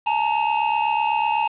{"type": "tone pair together", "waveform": "square", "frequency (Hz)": [853, 921], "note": ["G#5", "A#5"], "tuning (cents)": [46, -21], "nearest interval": "minor second", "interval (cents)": 133, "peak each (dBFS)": -22, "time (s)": [0.06, 1.48], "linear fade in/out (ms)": 10, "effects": ["resampled to 8000 Hz", "7-bit"]}